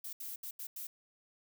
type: noise bursts at uneven times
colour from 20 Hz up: violet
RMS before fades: -43 dBFS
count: 5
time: 0.04-0.13 / 0.2-0.36 / 0.43-0.51 / 0.59-0.67 / 0.76-0.87 s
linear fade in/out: 5 ms
effects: none